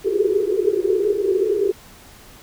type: band-pass noise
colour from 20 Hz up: pink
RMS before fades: -19 dBFS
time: 0.04-1.72 s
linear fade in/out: 10 ms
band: 370 to 430 Hz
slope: 96 dB/octave
effects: pink hiss -45 dBFS RMS until 2.42 s